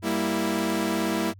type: chord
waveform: sawtooth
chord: E diminished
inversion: first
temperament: equal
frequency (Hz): 196 / 233.1 / 329.6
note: G3 / Bb3 / E4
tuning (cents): 0 / 0 / 0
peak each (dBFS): -25 / -25 / -23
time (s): 0.02-1.34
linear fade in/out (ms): 50
effects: added 96 Hz sine -45 dBFS peak until 1.39 s